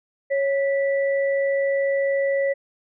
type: tone pair together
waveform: sine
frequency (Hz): 552 / 1967.1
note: C#5 / B6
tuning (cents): -7 / -7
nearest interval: octave + minor seventh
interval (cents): 2200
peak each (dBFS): -19 / -29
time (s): 0.3-2.54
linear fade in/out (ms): 20
effects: none